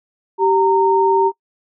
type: tone pair together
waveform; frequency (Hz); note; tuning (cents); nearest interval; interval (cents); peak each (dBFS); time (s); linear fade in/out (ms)
sine; 387.7 / 922; G4 / A#5; -19 / -19; octave + minor third; 1500; -14; 0.38-1.32; 50
effects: noise-tail reverb RT60 0.1 s tail -23 dB re dry